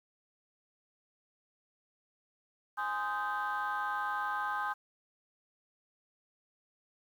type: chord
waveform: sine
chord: Ab major seventh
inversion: none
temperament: just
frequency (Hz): 830.6 / 1038.3 / 1245.9 / 1557.4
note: Ab5 / C6 / Eb6 / G6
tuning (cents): 0 / -14 / +2 / -12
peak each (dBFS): -36 / -37 / -36 / -36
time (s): 2.77-4.74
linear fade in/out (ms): 20
effects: tanh soft clip ceiling -26 dBFS + 10-bit